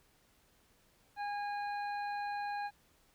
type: harmonic tone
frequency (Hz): 819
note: G#5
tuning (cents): -24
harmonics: 1 / 2 / 3 / 5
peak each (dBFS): -36 / -44 / -51 / -54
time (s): 1.16-2.71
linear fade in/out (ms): 50
effects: pink hiss -69 dBFS RMS until 3.14 s